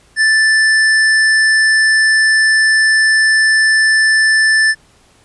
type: tone with hard clipping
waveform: sine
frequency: 1760 Hz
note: A6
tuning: in tune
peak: -10 dBFS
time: 0.16-4.75 s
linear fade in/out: 50 ms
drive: 14 dB
effects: pink hiss -50 dBFS RMS until 5.24 s + resampled to 24000 Hz